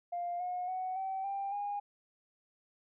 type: tone with pitch steps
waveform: sine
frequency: 700 / 721.8 / 744.2 / 767.3 / 791.2 / 815.8 Hz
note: F5 / F#5 / F#5 / G5 / G5 / G#5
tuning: +4 / -43 / +10 / -37 / +16 / -31 cents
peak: -33 dBFS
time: 0.12-1.8 s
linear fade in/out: 10 ms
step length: 280 ms
effects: tanh soft clip ceiling -29 dBFS